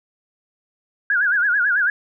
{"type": "tone with vibrato", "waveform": "sine", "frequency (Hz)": 1546, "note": "G6", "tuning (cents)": -24, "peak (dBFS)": -15, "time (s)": [1.1, 1.9], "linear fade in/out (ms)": 2, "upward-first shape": "sine", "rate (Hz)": 9.1, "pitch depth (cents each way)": 160, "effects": []}